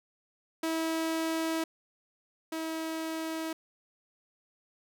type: tone pair in turn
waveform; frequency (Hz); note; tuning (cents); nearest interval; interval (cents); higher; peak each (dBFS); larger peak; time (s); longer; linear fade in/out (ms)
sawtooth; 324 / 321.8; E4 / E4; -30 / -42; unison; 12; first; -25 / -29; first; 0.63-1.64 / 2.52-3.53; neither; 5
effects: none